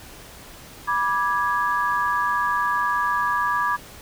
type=chord; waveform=sine; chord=G# diminished; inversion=first; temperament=equal with one note detuned; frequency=978.1 / 1174.7 / 1661.2 Hz; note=B5 / D6 / G#6; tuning=-17 / 0 / 0 cents; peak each=-24 / -23 / -25 dBFS; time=0.87-3.77 s; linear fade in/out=20 ms; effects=pink hiss -43 dBFS RMS until 4.01 s